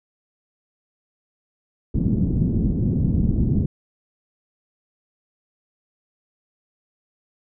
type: low-pass noise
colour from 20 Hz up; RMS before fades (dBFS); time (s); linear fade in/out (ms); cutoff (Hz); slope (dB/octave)
white; -20; 1.94-3.66; 5; 240; 24
effects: none